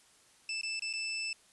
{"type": "tone with dropouts", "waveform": "25% pulse", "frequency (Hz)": 2640, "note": "E7", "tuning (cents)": 2, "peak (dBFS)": -30, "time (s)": [0.49, 1.33], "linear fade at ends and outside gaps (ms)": 2, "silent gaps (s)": [[0.613, 0.632], [0.795, 0.821], [0.929, 0.936]], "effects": ["white hiss -63 dBFS RMS until 1.52 s", "resampled to 24000 Hz"]}